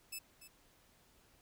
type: tone with echo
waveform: 10% pulse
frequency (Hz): 2613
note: E7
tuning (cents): -16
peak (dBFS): -33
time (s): 0.12-0.19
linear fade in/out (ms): 10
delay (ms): 290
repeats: 1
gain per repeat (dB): -12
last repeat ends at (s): 0.48
effects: pink hiss -68 dBFS RMS until 1.41 s